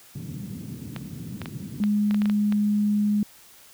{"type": "band-pass noise", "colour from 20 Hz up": "white", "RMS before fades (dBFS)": -36, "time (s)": [0.15, 1.82], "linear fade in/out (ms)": 5, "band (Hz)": [100, 230], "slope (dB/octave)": 24}
{"type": "clicks", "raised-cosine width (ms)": 0.3, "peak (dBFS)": -18, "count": 10, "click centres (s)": [0.963, 1.417, 1.458, 1.838, 2.11, 2.145, 2.219, 2.257, 2.298, 2.524]}
{"type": "tone", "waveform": "sine", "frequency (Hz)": 207.7, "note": "G#3", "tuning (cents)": 0, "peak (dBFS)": -19, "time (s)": [1.8, 3.23], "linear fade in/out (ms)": 2}
{"effects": ["white hiss -51 dBFS RMS until 3.73 s"]}